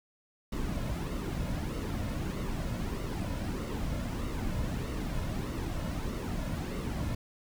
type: noise with flanger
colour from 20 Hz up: brown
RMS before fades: -34 dBFS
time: 0.52-7.15 s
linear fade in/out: 5 ms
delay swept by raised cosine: 1.2 to 2.6 ms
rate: 1.6 Hz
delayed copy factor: -0.55
effects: none